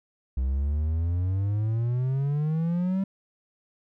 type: exponential sweep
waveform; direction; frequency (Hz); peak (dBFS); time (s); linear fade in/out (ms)
triangle; up; 63.1 to 196; -21; 0.37-3.04; 5
effects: none